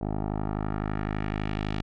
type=tone with low-pass filter sweep; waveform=10% pulse; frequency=51.91 Hz; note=G#1; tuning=in tune; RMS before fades=-30 dBFS; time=0.01-1.82 s; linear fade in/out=5 ms; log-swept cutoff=680 to 3700 Hz; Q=1.4; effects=none